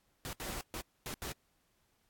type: noise bursts at uneven times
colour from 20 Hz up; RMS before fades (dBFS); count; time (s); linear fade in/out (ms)
pink; -41; 5; 0.25-0.33 / 0.4-0.61 / 0.74-0.81 / 1.06-1.14 / 1.22-1.32; 0
effects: pink hiss -75 dBFS RMS until 2.09 s + AAC 64 kbps